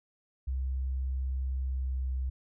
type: tone with pitch glide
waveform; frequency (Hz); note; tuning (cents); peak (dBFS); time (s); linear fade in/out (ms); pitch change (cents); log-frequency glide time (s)
sine; 65.41 to 64.66; C2 to C2; 0 to -20; -29; 0.47-2.3; 10; -20; 1.59-2.11
effects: none